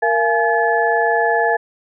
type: tone cluster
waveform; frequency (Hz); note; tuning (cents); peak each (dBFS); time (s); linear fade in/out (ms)
sine; 464.1 / 682 / 844 / 1723; A#4 / F5 / G#5 / A6; -8 / -41 / +28 / -37; -19; 0.02-1.57; 10
effects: none